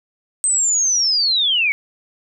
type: linear sweep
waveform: sine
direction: down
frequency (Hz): 8330 to 2182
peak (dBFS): -14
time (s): 0.44-1.72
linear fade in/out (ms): 0
effects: none